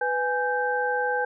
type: tone cluster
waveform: sine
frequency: 495.6 / 829 / 1562 Hz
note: B4 / G#5 / G6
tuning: +6 / -3 / -7 cents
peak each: -27 dBFS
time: 0.01-1.25 s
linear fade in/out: 5 ms
effects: none